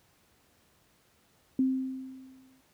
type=tone with exponential decay; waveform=sine; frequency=261.9 Hz; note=C4; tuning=2 cents sharp; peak=-21 dBFS; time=1.59-2.61 s; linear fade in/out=2 ms; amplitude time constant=220 ms; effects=pink hiss -66 dBFS RMS until 2.73 s + high-pass 60 Hz 12 dB/octave